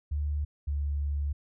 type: tone pair in turn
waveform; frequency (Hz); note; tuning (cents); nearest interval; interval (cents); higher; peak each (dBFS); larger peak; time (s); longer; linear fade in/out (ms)
sine; 73.5 / 71.99; D2 / D2; +2 / -34; unison; 36; first; -27; neither; 0.11-0.45 / 0.67-1.33; second; 10
effects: none